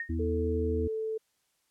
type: tone with exponential decay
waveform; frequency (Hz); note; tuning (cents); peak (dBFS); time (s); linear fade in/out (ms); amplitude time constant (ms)
sine; 1848; A#6; -16; -29; 0-0.15; 2; 32
type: harmonic tone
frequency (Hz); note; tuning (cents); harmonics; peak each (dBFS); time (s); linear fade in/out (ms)
81.8; E2; -13; 1 / 3 / 4; -30 / -35 / -36; 0.09-0.88; 10
type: tone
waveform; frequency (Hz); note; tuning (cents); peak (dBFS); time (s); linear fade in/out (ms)
sine; 440; A4; 0; -30; 0.19-1.18; 10
effects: white hiss -74 dBFS RMS until 1.7 s + low-pass 12000 Hz 12 dB/octave